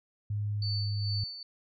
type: tone with pitch glide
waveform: sine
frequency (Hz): 103.83 to 103.17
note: G#2 to G#2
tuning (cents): 0 to -11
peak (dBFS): -29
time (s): 0.3-1.24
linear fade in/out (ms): 5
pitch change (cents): -11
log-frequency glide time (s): 0.52-0.98
type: tone with tremolo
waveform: sine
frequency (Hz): 4500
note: C#8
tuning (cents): +25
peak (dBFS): -33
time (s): 0.62-1.43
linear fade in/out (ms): 2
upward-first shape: sine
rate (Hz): 2.3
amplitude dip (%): 60
effects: none